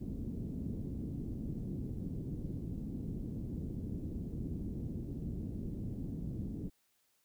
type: low-pass noise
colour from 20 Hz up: white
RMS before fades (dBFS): -40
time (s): 0-6.7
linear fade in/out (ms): 20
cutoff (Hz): 270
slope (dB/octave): 24
effects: white hiss -75 dBFS RMS until 7.24 s